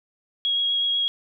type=tone with vibrato; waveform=sine; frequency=3300 Hz; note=G#7; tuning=12 cents flat; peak=-20 dBFS; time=0.45-1.08 s; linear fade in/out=0 ms; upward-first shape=triangle; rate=8.1 Hz; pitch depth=14 cents each way; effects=none